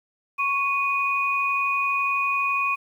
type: tone pair together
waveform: sine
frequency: 1104 / 2478 Hz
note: C#6 / D#7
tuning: -7 / -8 cents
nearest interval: octave + major second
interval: 1399 cents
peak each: -24 / -23 dBFS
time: 0.38-2.76 s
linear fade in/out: 20 ms
effects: 9-bit